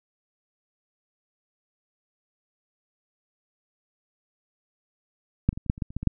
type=clicks; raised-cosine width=5 ms; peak=-7 / -24 / -21 / -29 / -8 / -27 / -14 / -29 / -17 / -19 / -7 dBFS; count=11; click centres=5.49 / 5.529 / 5.575 / 5.663 / 5.699 / 5.779 / 5.822 / 5.905 / 5.966 / 6.03 / 6.073 s; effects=none